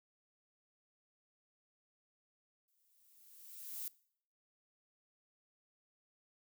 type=noise with exponential growth; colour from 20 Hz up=violet; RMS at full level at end=-41 dBFS; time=2.68-3.88 s; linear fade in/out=2 ms; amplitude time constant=260 ms; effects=noise-tail reverb RT60 0.6 s tail -21 dB re dry